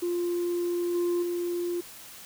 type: tone with level steps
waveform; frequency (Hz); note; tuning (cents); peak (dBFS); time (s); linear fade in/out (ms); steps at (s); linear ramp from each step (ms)
sine; 349.2; F4; 0; -24 / -21 / -26; 0.02-1.81; 10; 0.94 / 1.22; 10
effects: tanh soft clip ceiling -23 dBFS + white hiss -46 dBFS RMS until 2.25 s